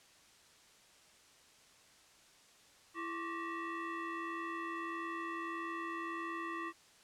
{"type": "tone with frequency modulation", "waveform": "sine", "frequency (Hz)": 415.3, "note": "G#4", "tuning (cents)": 0, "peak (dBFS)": -38, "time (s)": [2.94, 6.73], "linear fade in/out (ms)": 50, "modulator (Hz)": 749, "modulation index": 2.3, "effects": ["white hiss -63 dBFS RMS until 7.03 s", "low-pass 8000 Hz 12 dB/octave"]}